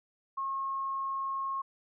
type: tone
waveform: sine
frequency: 1083 Hz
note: C#6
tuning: 41 cents flat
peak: -31 dBFS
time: 0.37-1.62 s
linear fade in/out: 10 ms
effects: none